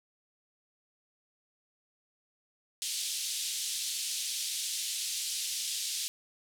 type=band-pass noise; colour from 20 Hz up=pink; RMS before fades=-35 dBFS; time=2.82-6.08 s; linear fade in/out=0 ms; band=3300 to 11000 Hz; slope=24 dB/octave; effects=none